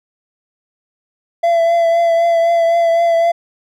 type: tone with vibrato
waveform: triangle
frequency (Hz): 674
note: E5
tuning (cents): +38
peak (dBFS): -8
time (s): 1.43-3.32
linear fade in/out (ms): 10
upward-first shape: triangle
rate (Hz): 3.9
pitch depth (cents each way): 27
effects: none